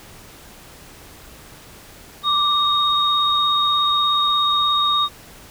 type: tone pair together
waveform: sine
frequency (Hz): 1174.7 / 3729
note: D6 / A#7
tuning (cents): 0 / 0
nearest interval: octave + minor sixth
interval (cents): 2000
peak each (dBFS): -18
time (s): 2.23-5.09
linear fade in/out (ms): 50
effects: pink hiss -43 dBFS RMS until 5.5 s